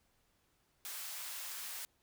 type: high-pass noise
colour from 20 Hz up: white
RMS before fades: -44 dBFS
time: 0.85-1.85 s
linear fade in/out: 0 ms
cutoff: 850 Hz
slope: 12 dB/octave
effects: pink hiss -75 dBFS RMS until 2.02 s